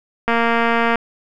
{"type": "click train", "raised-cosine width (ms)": 0.5, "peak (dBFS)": -3, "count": 158, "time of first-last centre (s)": [0.28, 0.957], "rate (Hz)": 232, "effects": []}